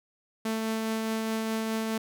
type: tone with tremolo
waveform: sawtooth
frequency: 221.8 Hz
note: A3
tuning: 14 cents sharp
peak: -23 dBFS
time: 0.45-1.98 s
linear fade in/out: 5 ms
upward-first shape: triangle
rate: 4.8 Hz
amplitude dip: 25%
effects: none